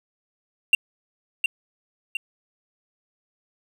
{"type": "tone with echo", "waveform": "triangle", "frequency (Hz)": 2755, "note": "F7", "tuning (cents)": -24, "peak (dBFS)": -10, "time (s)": [0.73, 0.75], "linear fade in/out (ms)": 2, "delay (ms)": 710, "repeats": 2, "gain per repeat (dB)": -6, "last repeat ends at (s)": 2.17, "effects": []}